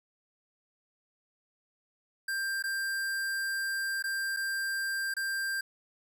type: tone with dropouts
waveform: square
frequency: 1585 Hz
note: G6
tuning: 19 cents sharp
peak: -31 dBFS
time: 2.28-5.61 s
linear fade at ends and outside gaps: 5 ms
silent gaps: 2.625-2.638 / 4.025-4.039 / 4.365-4.369 / 5.14-5.166 s
effects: none